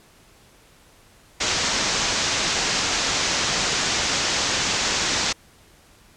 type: low-pass noise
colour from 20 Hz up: white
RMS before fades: -23 dBFS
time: 1.4-5.33 s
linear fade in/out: 10 ms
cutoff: 7000 Hz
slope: 48 dB/octave
effects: pink hiss -53 dBFS RMS until 6.16 s + low-pass 12000 Hz 12 dB/octave